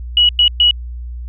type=tone bursts at uneven times; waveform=sine; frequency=2921 Hz; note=F#7; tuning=23 cents flat; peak=-7 dBFS; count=3; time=0.17-0.29 / 0.39-0.48 / 0.6-0.71 s; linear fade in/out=2 ms; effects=added 60 Hz sine -24 dBFS peak until 1.28 s